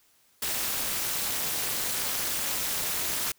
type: noise with amplitude modulation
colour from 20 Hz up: white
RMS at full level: -26 dBFS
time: 0.42-3.32 s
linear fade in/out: 5 ms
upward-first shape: sine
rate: 289 Hz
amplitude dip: 85%
effects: white hiss -64 dBFS RMS until 3.38 s